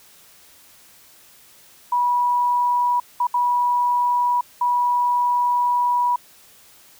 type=tone bursts at uneven times; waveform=sine; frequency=975 Hz; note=B5; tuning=23 cents flat; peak=-16 dBFS; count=4; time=1.92-3 / 3.2-3.27 / 3.34-4.41 / 4.61-6.16 s; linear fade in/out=5 ms; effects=white hiss -50 dBFS RMS until 6.99 s